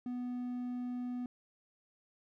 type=tone; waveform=triangle; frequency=246.9 Hz; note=B3; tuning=in tune; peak=-34 dBFS; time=0.06-1.26 s; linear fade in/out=2 ms; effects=none